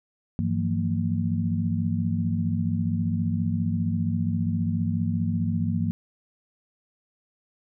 sine tone cluster, 99.5 / 165.2 / 180.1 / 229.6 Hz, G2 / E3 / F#3 / A#3, +26 / +4 / -46 / -26 cents, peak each -27 / -28 / -30 / -28 dBFS, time 0.39-5.91 s, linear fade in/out 0 ms, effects none

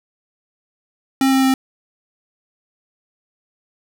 square tone with pitch steps, 267.5 / 265.8 / 264.1 Hz, C4 / C4 / C4, +38 / +27 / +16 cents, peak -13 dBFS, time 1.21-1.54 s, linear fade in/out 2 ms, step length 110 ms, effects none

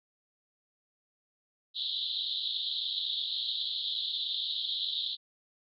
white band-pass noise, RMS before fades -34 dBFS, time 1.74-5.17 s, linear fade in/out 50 ms, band 3300 to 4100 Hz, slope 96 dB/octave, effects none

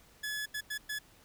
sawtooth tone bursts at uneven times, 1706 Hz, G#6, 46 cents sharp, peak -31 dBFS, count 4, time 0.23-0.46 / 0.54-0.61 / 0.7-0.78 / 0.89-0.99 s, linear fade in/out 10 ms, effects pink hiss -61 dBFS RMS until 1.24 s

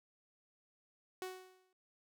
sawtooth tone with exponential decay, 371.5 Hz, F#4, 7 cents sharp, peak -35 dBFS, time 1.22-1.73 s, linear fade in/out 1 ms, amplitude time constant 110 ms, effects none

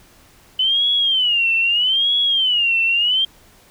sine tone with vibrato, 3002 Hz, F#7, 24 cents sharp, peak -14 dBFS, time 0.59-3.25 s, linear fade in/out 5 ms, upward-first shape sine, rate 0.79 Hz, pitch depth 190 cents each way, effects pink hiss -50 dBFS RMS until 3.7 s

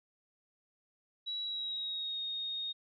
sine tone with pitch glide, 3900 to 3717 Hz, B7 to A#7, -23 to -6 cents, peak -35 dBFS, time 1.26-2.73 s, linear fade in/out 20 ms, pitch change -83 cents, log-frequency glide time 1.43-2.2 s, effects none

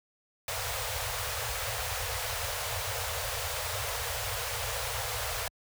pink band-stop noise, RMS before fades -33 dBFS, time 0.48-5.48 s, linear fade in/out 2 ms, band 120 to 450 Hz, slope 96 dB/octave, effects high-pass 60 Hz 12 dB/octave

